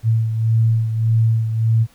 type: beating tone pair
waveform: sine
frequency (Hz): 112.4 / 114.1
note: A2 / A#2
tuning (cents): +37 / -37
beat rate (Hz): 1.7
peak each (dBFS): -14 / -22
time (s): 0.03-1.87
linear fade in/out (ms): 50
effects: pink hiss -53 dBFS RMS until 1.94 s